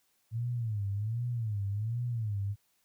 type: tone with vibrato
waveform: sine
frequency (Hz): 110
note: A2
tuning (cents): 0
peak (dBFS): -30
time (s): 0.31-2.56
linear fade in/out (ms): 50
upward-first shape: sine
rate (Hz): 1.3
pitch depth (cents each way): 180
effects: white hiss -73 dBFS RMS until 2.84 s